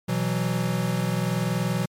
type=chord; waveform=square; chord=B suspended fourth; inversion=none; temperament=equal with one note detuned; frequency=123.47 / 164.81 / 185.64 Hz; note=B2 / E3 / F#3; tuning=0 / 0 / +6 cents; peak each=-28 dBFS; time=0.08-1.86 s; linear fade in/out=10 ms; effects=MP3 64 kbps